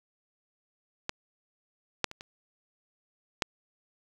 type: clicks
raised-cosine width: 0.2 ms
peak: -13 / -7 / -24 / -25 / -8 dBFS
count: 5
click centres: 1.094 / 2.043 / 2.114 / 2.209 / 3.422 s
effects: 7-bit